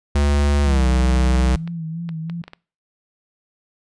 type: tone with pitch glide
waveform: square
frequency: 71.9 to 63.69 Hz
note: D2 to C2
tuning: -36 to -46 cents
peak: -15 dBFS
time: 0.15-1.56 s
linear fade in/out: 5 ms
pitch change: -210 cents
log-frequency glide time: 0.64-0.85 s
type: tone with vibrato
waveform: sine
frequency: 164.81 Hz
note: E3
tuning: in tune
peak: -25 dBFS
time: 0.66-2.42 s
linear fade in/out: 5 ms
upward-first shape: sine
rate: 3.1 Hz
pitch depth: 60 cents each way
type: clicks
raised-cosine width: 0.3 ms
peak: -21 dBFS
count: 8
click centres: 1.16 / 1.353 / 1.676 / 2.091 / 2.298 / 2.439 / 2.48 / 2.534 s
effects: noise-tail reverb RT60 0.4 s tail -24 dB re dry + resampled to 22050 Hz